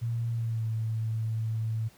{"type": "tone with pitch glide", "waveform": "sine", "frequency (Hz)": [116.54, 111.47], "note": ["A#2", "A2"], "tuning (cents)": [0, 23], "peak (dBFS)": -27, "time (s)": [0.01, 1.89], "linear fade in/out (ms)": 20, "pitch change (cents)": -77, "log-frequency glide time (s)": [0.3, 0.67], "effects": ["pink hiss -58 dBFS RMS until 1.97 s", "high-pass 60 Hz 12 dB/octave"]}